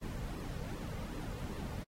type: noise with flanger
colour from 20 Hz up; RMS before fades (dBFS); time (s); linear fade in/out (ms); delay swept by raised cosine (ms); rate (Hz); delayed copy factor
brown; -41; 0.01-1.84; 20; 1.3 to 3.1; 2.6; -0.65
effects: AAC 48 kbps